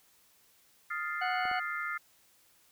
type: chord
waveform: sine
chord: F dominant seventh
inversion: third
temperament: equal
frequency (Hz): 1244.5 / 1396.9 / 1760 / 2093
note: Eb6 / F6 / A6 / C7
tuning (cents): 0 / 0 / 0 / 0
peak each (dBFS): -39 / -37 / -41 / -38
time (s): 0.9-1.98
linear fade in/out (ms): 10
type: harmonic tone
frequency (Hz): 736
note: F#5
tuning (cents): -9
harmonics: 1 / 2 / 3 / 4 / 6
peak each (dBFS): -32 / -38 / -42 / -44 / -48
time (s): 1.21-1.6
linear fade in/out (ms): 10
type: clicks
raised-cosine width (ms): 1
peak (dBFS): -31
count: 2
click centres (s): 1.454 / 1.514
effects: white hiss -65 dBFS RMS until 2.71 s